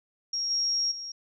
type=tone with level steps; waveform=sine; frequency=5588 Hz; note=F8; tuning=in tune; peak=-27 / -24 / -35 dBFS; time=0.33-1.12 s; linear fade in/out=5 ms; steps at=0.5 / 0.91 s; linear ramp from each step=10 ms; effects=none